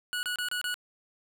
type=tone bursts; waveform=25% pulse; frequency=1464 Hz; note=F#6; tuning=19 cents flat; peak=-26 dBFS; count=5; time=0.13-0.742 s; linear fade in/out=0 ms; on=100 ms; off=28 ms; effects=none